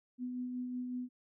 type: tone with tremolo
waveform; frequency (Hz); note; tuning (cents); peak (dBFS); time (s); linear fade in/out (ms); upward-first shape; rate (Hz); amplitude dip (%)
sine; 249.4; B3; +17; -35; 0.18-1.09; 50; sine; 5.4; 30
effects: none